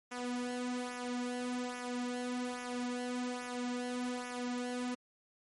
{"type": "tone with flanger", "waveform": "sawtooth", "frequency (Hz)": 246.9, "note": "B3", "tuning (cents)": 0, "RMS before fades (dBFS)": -38, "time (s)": [0.11, 4.95], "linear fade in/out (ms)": 10, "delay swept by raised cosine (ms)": [0.23, 3.23], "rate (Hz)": 1.2, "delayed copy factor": -0.7, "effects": ["MP3 48 kbps"]}